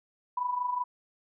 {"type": "tone with amplitude modulation", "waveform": "sine", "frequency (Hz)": 987.8, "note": "B5", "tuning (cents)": 0, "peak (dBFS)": -25, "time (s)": [0.37, 0.84], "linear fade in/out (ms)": 5, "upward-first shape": "sine", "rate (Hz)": 25.3, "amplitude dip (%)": 65, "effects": []}